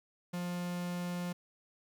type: tone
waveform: 45% pulse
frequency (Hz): 176.4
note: F3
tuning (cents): +18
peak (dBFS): -35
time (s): 0.33-1.33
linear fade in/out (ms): 10
effects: 12-bit